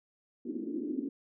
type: band-pass noise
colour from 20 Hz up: white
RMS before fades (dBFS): -36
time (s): 0.45-1.09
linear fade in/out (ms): 5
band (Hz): 250 to 330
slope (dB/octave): 48
effects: none